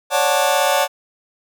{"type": "chord", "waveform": "sawtooth", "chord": "D major seventh", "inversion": "third", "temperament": "just", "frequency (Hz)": [550.6, 587.3, 734.2, 881], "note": ["C#5", "D5", "F#5", "A5"], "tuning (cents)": [-12, 0, -14, 2], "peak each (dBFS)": -16, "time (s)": [0.1, 0.88], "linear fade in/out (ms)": 50, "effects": []}